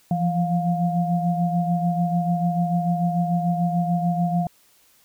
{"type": "tone cluster", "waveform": "sine", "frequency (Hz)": [169.8, 176.6, 706], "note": ["F3", "F3", "F5"], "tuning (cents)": [-48, 20, 19], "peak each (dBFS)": [-21, -27, -25], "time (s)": [0.11, 4.47], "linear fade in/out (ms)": 2, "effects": ["white hiss -58 dBFS RMS until 5.04 s"]}